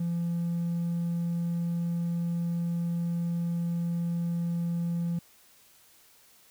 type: tone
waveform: triangle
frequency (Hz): 170.6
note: F3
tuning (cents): -40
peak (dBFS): -24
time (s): 0-5.19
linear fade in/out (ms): 5
effects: tanh soft clip ceiling -22 dBFS + white hiss -59 dBFS RMS until 6.5 s